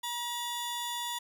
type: tone pair together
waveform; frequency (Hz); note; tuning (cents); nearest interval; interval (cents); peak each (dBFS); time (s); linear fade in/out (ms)
sawtooth; 956 / 3488; A#5 / A7; +43 / -16; octave + minor seventh; 2241; -32 / -34; 0.03-1.19; 10
effects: none